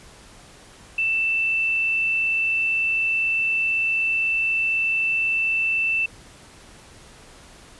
sine tone with frequency modulation, 2662 Hz, E7, 16 cents sharp, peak -19 dBFS, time 0.98-6.06 s, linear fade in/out 5 ms, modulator 38.8 Hz, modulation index 0.22, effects pink hiss -47 dBFS RMS until 7.79 s + resampled to 24000 Hz

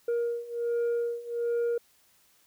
sine beating tone pair, 471 / 472.3 Hz, A#4 / A#4, +18 / +23 cents, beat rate 1.3 Hz, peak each -29 / -27 dBFS, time 0.08-1.78 s, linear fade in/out 5 ms, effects tanh soft clip ceiling -24 dBFS + white hiss -64 dBFS RMS until 2.46 s

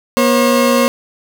30% pulse tone pair together, 240.1 / 539 Hz, B3 / C#5, -49 / -49 cents, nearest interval octave + major second, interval 1400 cents, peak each -10 dBFS, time 0.17-0.88 s, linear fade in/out 0 ms, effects none

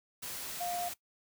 sine tone in noise, 705 Hz, F5, 16 cents sharp, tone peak -34 dBFS, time 0.6-0.89 s, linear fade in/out 10 ms, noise white, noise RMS -41 dBFS, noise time 0.22-0.94 s, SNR +4 dB, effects noise-tail reverb RT60 0.1 s tail -19 dB re dry

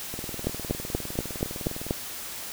two click trains, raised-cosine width 2 ms, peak -22 / -11 dBFS, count 35 / 7, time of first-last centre 0.14-1.866 / 0.47-1.909 s, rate 19.7 / 4.17 Hz, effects white hiss -37 dBFS RMS until 2.52 s

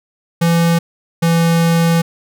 square tone pair in turn, 168.3 / 167.14 Hz, E3 / E3, +36 / +24 cents, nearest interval unison, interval 12 cents, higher first, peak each -11 dBFS, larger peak neither, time 0.41-0.79 / 1.22-2.02 s, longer second, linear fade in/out 10 ms, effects none

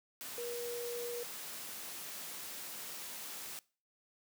sine tone in noise, 478.7 Hz, A#4, 46 cents sharp, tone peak -39 dBFS, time 0.38-1.23 s, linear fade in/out 0 ms, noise white, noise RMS -45 dBFS, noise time 0.21-3.59 s, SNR +3 dB, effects noise-tail reverb RT60 0.4 s tail -23 dB re dry + high-pass 150 Hz 12 dB/octave

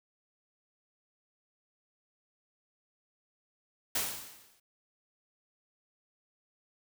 white noise with exponential decay, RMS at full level -29 dBFS, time 3.95-4.6 s, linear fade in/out 5 ms, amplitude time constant 140 ms, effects none

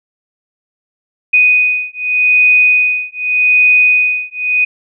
sine beating tone pair, 2489 / 2489.84 Hz, D#7 / D#7, 0 / +1 cents, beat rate 0.84 Hz, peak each -11 dBFS, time 1.33-4.65 s, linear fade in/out 10 ms, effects none

